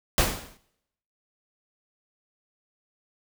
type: noise with exponential decay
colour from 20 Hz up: pink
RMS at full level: -18 dBFS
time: 0.18-0.57 s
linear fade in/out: 0 ms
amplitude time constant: 84 ms
effects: noise-tail reverb RT60 0.8 s tail -20 dB re dry